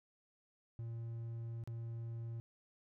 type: tone with dropouts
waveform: triangle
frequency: 115.5 Hz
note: A#2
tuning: 16 cents flat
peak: -39 dBFS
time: 0.79-2.4 s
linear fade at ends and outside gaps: 0 ms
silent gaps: 1.638-1.675 s
effects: none